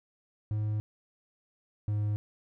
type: tone pair in turn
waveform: triangle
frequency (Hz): 106.5 / 104.73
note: G#2 / G#2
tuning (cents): +44 / +15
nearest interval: unison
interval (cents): 29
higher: first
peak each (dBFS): -26 / -25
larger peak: second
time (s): 0.51-0.8 / 1.88-2.16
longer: first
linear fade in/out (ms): 0
effects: none